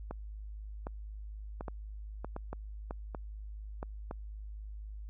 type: clicks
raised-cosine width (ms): 1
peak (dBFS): -25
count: 11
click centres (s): 0.11 / 0.869 / 1.609 / 1.682 / 2.246 / 2.364 / 2.53 / 2.909 / 3.148 / 3.829 / 4.111
effects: added 52 Hz sine -41 dBFS peak until 5.09 s